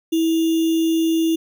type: tone with sample-and-hold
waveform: sine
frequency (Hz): 326.3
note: E4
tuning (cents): -18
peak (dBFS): -15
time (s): 0.12-1.36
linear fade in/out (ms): 10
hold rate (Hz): 3150
effects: none